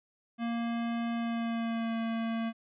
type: tone with pitch glide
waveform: square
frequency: 233.1 to 227.4 Hz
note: A#3 to A#3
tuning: 0 to -43 cents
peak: -31 dBFS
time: 0.38-2.53 s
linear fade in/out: 50 ms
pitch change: -43 cents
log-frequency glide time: 1.14-1.97 s
effects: resampled to 8000 Hz